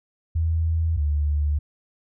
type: tone pair in turn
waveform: sine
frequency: 81.5 / 73.73 Hz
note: E2 / D2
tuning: -19 / +7 cents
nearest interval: major second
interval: 174 cents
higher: first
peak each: -19 dBFS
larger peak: neither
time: 0.35-0.97 / 0.97-1.59 s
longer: neither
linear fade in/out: 10 ms
effects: none